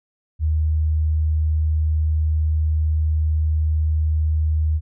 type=tone; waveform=sine; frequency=77.78 Hz; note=D#2; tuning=in tune; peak=-16 dBFS; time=0.39-4.81 s; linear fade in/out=50 ms; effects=none